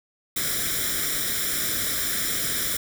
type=noise with comb filter; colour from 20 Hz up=white; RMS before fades=-26 dBFS; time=0.36-2.77 s; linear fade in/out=5 ms; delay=0.55 ms; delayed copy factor=+0.85; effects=none